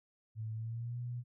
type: tone with pitch glide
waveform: sine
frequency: 110.2 to 121.57 Hz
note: A2 to B2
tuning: +3 to -27 cents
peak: -37 dBFS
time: 0.35-1.24 s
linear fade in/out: 50 ms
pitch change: +170 cents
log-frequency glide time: 0.54-0.98 s
effects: none